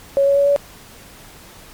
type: tone with pitch steps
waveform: sine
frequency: 554.4 / 559.2 / 564.1 / 569 Hz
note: C#5 / C#5 / C#5 / C#5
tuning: 0 / +15 / +30 / +45 cents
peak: -11 dBFS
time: 0.17-0.562 s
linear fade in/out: 0 ms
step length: 98 ms
effects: pink hiss -42 dBFS RMS until 1.73 s + MP3 96 kbps